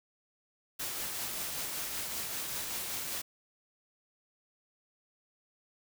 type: noise with tremolo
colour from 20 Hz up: white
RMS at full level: -36 dBFS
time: 0.79-3.22 s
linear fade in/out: 10 ms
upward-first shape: triangle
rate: 5.2 Hz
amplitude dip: 30%
effects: none